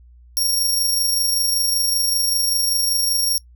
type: tone with amplitude modulation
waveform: 20% pulse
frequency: 5570 Hz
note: F8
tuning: 5 cents flat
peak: -10 dBFS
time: 0.37-3.38 s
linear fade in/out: 0 ms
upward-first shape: sine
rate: 25.2 Hz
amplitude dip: 35%
effects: noise-tail reverb RT60 0.1 s tail -24 dB re dry + added 60 Hz sine -44 dBFS peak until 3.55 s